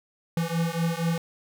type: beating tone pair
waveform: square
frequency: 164.81 / 169.01 Hz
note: E3 / E3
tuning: 0 / +44 cents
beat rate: 4.2 Hz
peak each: -28 dBFS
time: 0.37-1.18 s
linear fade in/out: 2 ms
effects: none